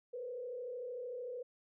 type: tone with frequency modulation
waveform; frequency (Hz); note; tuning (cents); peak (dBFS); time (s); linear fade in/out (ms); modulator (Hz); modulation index
sine; 493.9; B4; 0; -40; 0.13-1.43; 10; 33.3; 0.78
effects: none